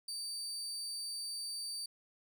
30% pulse tone, 4624 Hz, D8, 28 cents flat, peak -36 dBFS, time 0.08-1.86 s, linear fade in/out 5 ms, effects none

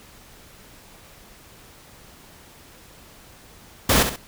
pink noise with echo, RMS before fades -17 dBFS, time 3.89-4.03 s, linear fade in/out 5 ms, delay 66 ms, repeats 2, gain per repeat -8 dB, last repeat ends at 4.162 s, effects pink hiss -48 dBFS RMS until 4.27 s

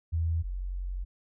sine tone pair in turn, 82.41 / 45.63 Hz, E2 / F#1, 0 / -23 cents, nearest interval minor seventh, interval 1023 cents, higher first, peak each -25 / -31 dBFS, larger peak first, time 0.12-0.43 / 0.43-1.05 s, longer second, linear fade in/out 20 ms, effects none

